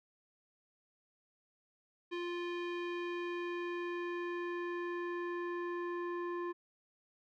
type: tone with low-pass filter sweep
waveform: square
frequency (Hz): 349.2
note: F4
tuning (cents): 0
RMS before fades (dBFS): -39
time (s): 2.11-6.53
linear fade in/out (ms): 20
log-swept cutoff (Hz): 3000 to 1400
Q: 1.8
effects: none